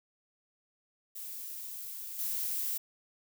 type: noise with level steps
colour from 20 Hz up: violet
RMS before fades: -42 / -34 dBFS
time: 1.15-2.78 s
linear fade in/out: 10 ms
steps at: 2.18 s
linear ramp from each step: 20 ms
effects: none